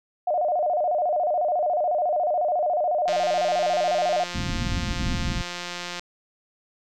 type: tone with vibrato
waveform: sine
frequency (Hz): 660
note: E5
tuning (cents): +2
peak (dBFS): -20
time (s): 0.27-4.24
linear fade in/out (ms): 5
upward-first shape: square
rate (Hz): 14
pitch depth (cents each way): 150
type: click train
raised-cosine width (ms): 0.2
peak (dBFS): -15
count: 514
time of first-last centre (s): 3.08-5.995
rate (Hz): 176
type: low-pass noise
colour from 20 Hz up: pink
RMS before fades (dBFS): -27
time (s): 4.34-5.42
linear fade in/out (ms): 10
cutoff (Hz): 280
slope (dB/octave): 48
effects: none